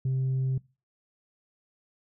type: tone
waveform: sine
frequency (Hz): 131.4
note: C3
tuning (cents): +8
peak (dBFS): -22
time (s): 0.05-0.58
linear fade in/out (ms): 5
effects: noise-tail reverb RT60 0.3 s tail -23 dB re dry + tanh soft clip ceiling -23 dBFS